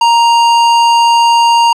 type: tone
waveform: square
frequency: 934 Hz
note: A#5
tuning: 3 cents sharp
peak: -6 dBFS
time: 0.01-1.73 s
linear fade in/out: 5 ms
effects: low-pass 6000 Hz 12 dB/octave